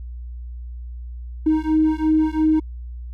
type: beating tone pair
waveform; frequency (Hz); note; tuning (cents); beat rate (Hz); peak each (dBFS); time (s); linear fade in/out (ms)
triangle; 311.1 / 314; D#4 / D#4; 0 / +16; 2.9; -15; 1.46-2.6; 10
effects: tanh soft clip ceiling -11 dBFS + added 60 Hz sine -30 dBFS peak until 3.13 s